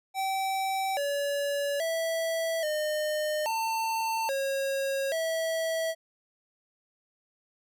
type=tone with pitch steps; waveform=square; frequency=771 / 569 / 656 / 609 / 897 / 545 / 651 Hz; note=G5 / C#5 / E5 / D#5 / A5 / C#5 / E5; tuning=-29 / +45 / -9 / -37 / +33 / -29 / -22 cents; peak=-28 dBFS; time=0.14-5.95 s; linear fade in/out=50 ms; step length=830 ms; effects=none